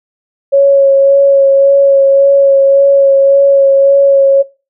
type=tone with vibrato; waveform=sine; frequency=552 Hz; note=C#5; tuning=7 cents flat; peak=-3 dBFS; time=0.52-4.43 s; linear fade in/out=20 ms; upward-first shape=sine; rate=1.8 Hz; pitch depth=15 cents each way; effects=noise-tail reverb RT60 0.3 s tail -20 dB re dry